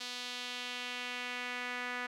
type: tone with band-pass filter sweep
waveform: sawtooth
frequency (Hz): 246.9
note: B3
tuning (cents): 0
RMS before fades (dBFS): -40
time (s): 0-2.07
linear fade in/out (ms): 10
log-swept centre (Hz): 4100 to 1800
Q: 1.8
effects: none